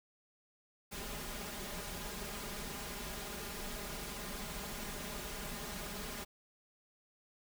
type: noise with comb filter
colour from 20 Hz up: pink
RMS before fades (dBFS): -43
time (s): 0.91-6.25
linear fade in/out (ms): 20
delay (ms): 4.9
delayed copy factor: +0.8
effects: none

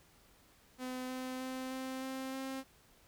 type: tone with pitch steps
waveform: sawtooth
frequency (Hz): 254.7 / 256.9 / 259.2 / 261.4 / 263.7 / 266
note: C4 / C4 / C4 / C4 / C4 / C4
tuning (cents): -46 / -32 / -16 / -1 / +14 / +29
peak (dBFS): -35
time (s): 0.78-2.64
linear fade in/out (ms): 50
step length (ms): 310
effects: pink hiss -65 dBFS RMS until 3.07 s

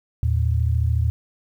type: tone pair together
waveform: sine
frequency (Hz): 79.42 / 113.2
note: D#2 / A2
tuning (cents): +36 / +50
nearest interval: tritone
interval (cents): 614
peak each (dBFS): -19 / -21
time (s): 0.23-1.1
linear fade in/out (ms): 0
effects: 9-bit

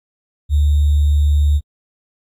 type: tone with sample-and-hold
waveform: sine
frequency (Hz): 73.42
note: D2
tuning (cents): 0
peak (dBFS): -10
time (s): 0.49-1.61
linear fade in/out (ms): 50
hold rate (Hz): 3675
effects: AAC 64 kbps

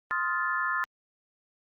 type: chord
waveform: sine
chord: F dominant seventh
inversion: second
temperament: just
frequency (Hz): 1047.7 / 1257.2 / 1396.9 / 1746.1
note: C6 / Eb6 / F6 / A6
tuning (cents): +2 / +18 / 0 / -14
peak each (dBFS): -32 / -33 / -32 / -30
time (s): 0.11-0.84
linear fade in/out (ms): 0
effects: Opus 48 kbps

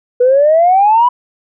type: exponential sweep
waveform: sine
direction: up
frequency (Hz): 484.2 to 1000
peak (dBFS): -5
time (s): 0.2-1.09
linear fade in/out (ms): 10
effects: tanh soft clip ceiling -1 dBFS

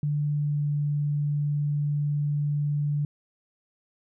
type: tone with pitch glide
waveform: sine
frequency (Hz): 147.3 to 146.37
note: D3 to D3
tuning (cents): +6 to -5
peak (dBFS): -23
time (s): 0.03-3.05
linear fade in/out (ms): 2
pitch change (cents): -11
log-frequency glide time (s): 0.34-0.67
effects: none

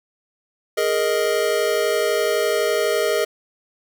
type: chord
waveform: square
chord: Ab suspended second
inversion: none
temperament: just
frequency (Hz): 415.3 / 467.2 / 623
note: Ab4 / Bb4 / Eb5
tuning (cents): 0 / +4 / +2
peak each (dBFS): -23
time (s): 0.77-3.25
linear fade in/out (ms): 10
effects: none

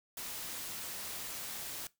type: noise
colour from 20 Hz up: white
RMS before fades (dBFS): -42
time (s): 0.17-1.87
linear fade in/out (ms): 2
effects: noise-tail reverb RT60 0.2 s tail -20 dB re dry

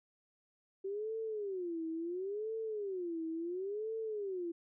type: tone with vibrato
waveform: sine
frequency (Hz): 380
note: F#4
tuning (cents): +46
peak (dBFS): -36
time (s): 0.84-4.52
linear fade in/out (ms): 10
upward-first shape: sine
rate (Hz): 0.72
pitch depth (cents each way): 280
effects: none

